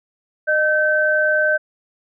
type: tone pair together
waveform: sine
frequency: 611.9 / 1542 Hz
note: D#5 / G6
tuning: -29 / -29 cents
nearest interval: octave + major third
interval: 1600 cents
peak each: -18 / -16 dBFS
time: 0.47-1.58 s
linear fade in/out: 20 ms
effects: none